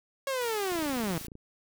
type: linear sweep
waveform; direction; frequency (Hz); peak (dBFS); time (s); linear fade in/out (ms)
sawtooth; down; 554 to 155.56; -25; 0.27-1.18; 2
type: noise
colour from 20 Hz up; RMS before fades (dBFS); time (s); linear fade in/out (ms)
white; -43; 0.41-1.27; 2
type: click train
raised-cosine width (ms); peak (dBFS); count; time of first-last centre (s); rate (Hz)
3; -33; 19; 0.72-1.354; 28.4
effects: none